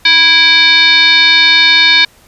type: tone with frequency modulation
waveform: sine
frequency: 2997 Hz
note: F#7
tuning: 22 cents sharp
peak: -4 dBFS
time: 0.05-2.05 s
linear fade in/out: 5 ms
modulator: 674 Hz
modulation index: 2.1
effects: pink hiss -45 dBFS RMS until 2.27 s + resampled to 32000 Hz